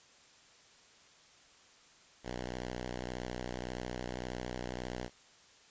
5% pulse tone with vibrato, 61.74 Hz, B1, in tune, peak -27 dBFS, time 2.23-5.1 s, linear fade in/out 50 ms, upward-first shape square, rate 13 Hz, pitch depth 59 cents each way, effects white hiss -61 dBFS RMS until 5.7 s + resampled to 16000 Hz

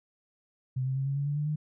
sine tone with pitch steps, 129.1 / 132.12 / 135.21 / 138.37 / 141.6 / 144.91 / 148.3 / 151.76 Hz, C3 / C3 / C#3 / C#3 / C#3 / D3 / D3 / D#3, -23 / +17 / -43 / -3 / +37 / -23 / +17 / -43 cents, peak -27 dBFS, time 0.76-1.56 s, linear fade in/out 10 ms, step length 100 ms, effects none

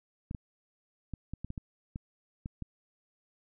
clicks, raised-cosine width 5 ms, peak -25 dBFS, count 10, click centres 0.311 / 0.348 / 1.137 / 1.336 / 1.446 / 1.504 / 1.578 / 1.959 / 2.459 / 2.623 s, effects none

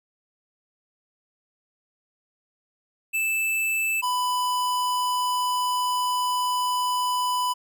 square tone pair in turn, 2637 / 995.5 Hz, E7 / B5, 0 / +14 cents, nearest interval octave + perfect fourth, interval 1686 cents, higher first, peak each -23 dBFS, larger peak neither, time 3.13-4.02 / 4.02-7.54 s, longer second, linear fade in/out 20 ms, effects none

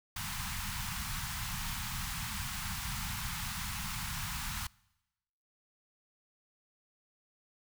pink band-stop noise, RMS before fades -38 dBFS, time 0.16-4.67 s, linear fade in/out 5 ms, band 210 to 840 Hz, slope 48 dB/octave, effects noise-tail reverb RT60 1.0 s tail -25 dB re dry

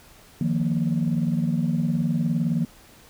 sine chord, Eb suspended second, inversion none, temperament just, 155.56 / 175.01 / 233.3 Hz, Eb3 / F3 / Bb3, 0 / +4 / +2 cents, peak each -24 dBFS, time 0.41-2.65 s, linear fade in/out 2 ms, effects tanh soft clip ceiling -14 dBFS + pink hiss -51 dBFS RMS until 3.09 s

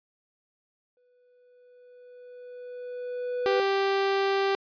triangle tone with exponential growth, 493.9 Hz, B4, in tune, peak -22 dBFS, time 0.97-3.6 s, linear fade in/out 1 ms, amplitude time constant 570 ms
sawtooth tone, 392 Hz, G4, in tune, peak -19 dBFS, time 3.46-4.55 s, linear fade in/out 0 ms
effects resampled to 11025 Hz

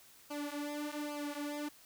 sawtooth tone with flanger, 293.7 Hz, D4, in tune, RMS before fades -40 dBFS, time 0.3-1.69 s, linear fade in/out 10 ms, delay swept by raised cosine 0.53 to 6.13 ms, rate 1.2 Hz, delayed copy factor -0.9, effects white hiss -60 dBFS RMS until 1.85 s

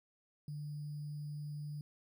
sine tone with sample-and-hold, 148.1 Hz, D3, 15 cents sharp, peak -40 dBFS, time 0.48-1.81 s, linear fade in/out 2 ms, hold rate 4900 Hz, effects none

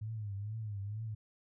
sine tone with vibrato, 105.1 Hz, G#2, 21 cents sharp, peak -37 dBFS, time 0.01-1.15 s, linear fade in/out 10 ms, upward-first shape triangle, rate 2.2 Hz, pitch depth 130 cents each way, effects none

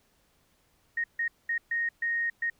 sine tone bursts at uneven times, 1862 Hz, A#6, 2 cents flat, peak -26 dBFS, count 6, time 0.97-1.04 / 1.19-1.28 / 1.49-1.58 / 1.71-1.89 / 2.02-2.3 / 2.42-2.5 s, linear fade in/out 5 ms, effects pink hiss -68 dBFS RMS until 2.59 s

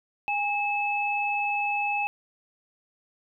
sine tone pair together, 818.9 / 2600 Hz, G#5 / E7, -25 / -24 cents, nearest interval octave + minor sixth, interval 2001 cents, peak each -27 dBFS, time 0.28-2.07 s, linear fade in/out 0 ms, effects none

